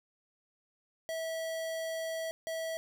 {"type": "tone bursts at uneven times", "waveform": "square", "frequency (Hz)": 650, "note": "E5", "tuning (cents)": -24, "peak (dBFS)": -35, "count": 2, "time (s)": [[1.09, 2.31], [2.47, 2.77]], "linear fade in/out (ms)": 0, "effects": []}